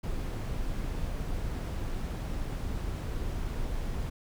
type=noise; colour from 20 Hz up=brown; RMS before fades=-33 dBFS; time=0.03-4.1 s; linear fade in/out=10 ms; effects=none